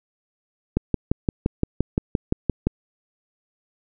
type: click train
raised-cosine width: 3 ms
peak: -6 dBFS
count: 12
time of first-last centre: 0.77-2.67 s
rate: 5.79 Hz
effects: none